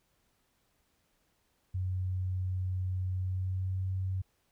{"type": "tone with pitch glide", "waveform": "sine", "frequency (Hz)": [92.5, 94.17], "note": ["F#2", "F#2"], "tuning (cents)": [0, 31], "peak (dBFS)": -30, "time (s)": [1.74, 4.22], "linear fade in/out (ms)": 10, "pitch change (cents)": 31, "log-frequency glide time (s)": [3.12, 3.9], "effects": ["pink hiss -74 dBFS RMS until 4.51 s"]}